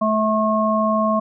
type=harmonic tone; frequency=216.8 Hz; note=A3; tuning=25 cents flat; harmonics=1 / 3 / 5; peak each=-20 / -20 / -20 dBFS; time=0.01-1.2 s; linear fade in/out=10 ms; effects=none